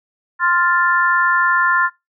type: chord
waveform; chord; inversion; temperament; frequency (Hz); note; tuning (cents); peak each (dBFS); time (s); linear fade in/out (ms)
sine; F major; second; equal; 1046.5 / 1396.9 / 1760; C6 / F6 / A6; 0 / 0 / 0; -17; 0.39-1.9; 50
effects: noise-tail reverb RT60 0.2 s tail -22 dB re dry